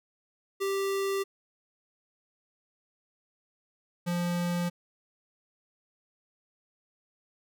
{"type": "tone pair in turn", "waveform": "square", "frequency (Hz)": [392, 174.62], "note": ["G4", "F3"], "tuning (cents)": [0, 0], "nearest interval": "octave + major second", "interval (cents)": 1400, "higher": "first", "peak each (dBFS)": -28, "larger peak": "neither", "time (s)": [[0.6, 1.24], [4.06, 4.7]], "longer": "neither", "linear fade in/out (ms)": 20, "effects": []}